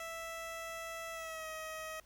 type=tone with pitch glide; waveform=15% pulse; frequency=659.3 to 632.8 Hz; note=E5 to D#5; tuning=0 to +29 cents; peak=-35 dBFS; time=0-2 s; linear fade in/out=2 ms; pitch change=-71 cents; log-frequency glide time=1.13-1.47 s; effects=added 50 Hz sine -64 dBFS peak until 2.05 s + pink hiss -67 dBFS RMS until 2.05 s